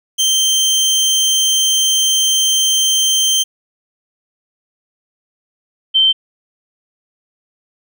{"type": "tone pair in turn", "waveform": ["25% pulse", "sine"], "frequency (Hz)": [3136, 3111], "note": ["G7", "G7"], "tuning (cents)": [0, -14], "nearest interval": "unison", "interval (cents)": 14, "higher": "first", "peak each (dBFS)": -8, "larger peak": "neither", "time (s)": [[0.18, 3.44], [5.94, 6.13]], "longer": "first", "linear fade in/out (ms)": 20, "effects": []}